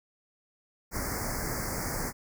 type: band-stop noise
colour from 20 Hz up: pink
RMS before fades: -33 dBFS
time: 0.91-2.13 s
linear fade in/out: 50 ms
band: 2200 to 4700 Hz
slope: 96 dB/octave
effects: none